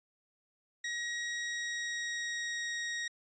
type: tone with pitch glide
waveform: sawtooth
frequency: 1897 to 1881.7 Hz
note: A#6 to A#6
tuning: +30 to +16 cents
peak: -31 dBFS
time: 0.84-3.08 s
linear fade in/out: 5 ms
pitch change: -14 cents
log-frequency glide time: 1.42-2.76 s
effects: resampled to 16000 Hz